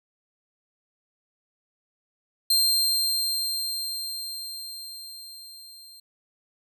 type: tone with level ramp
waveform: sawtooth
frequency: 4174 Hz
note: C8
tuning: 5 cents flat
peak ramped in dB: -15 to -43 dBFS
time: 2.5-6 s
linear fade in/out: 5 ms
effects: none